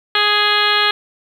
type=harmonic tone; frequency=416.1 Hz; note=G#4; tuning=3 cents sharp; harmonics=1 / 2 / 3 / 4 / 5 / 6 / 7 / 8 / 9 / 10; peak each=-25 / -24 / -19 / -19 / -23 / -24 / -23 / -19 / -25 / -22 dBFS; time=0.15-0.91 s; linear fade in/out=2 ms; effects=7-bit